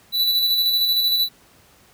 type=tone with tremolo; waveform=square; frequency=3962 Hz; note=B7; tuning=5 cents sharp; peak=-16 dBFS; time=0.12-1.29 s; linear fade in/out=50 ms; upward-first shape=square; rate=13 Hz; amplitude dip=30%; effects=pink hiss -53 dBFS RMS until 1.93 s + high-pass 60 Hz 12 dB/octave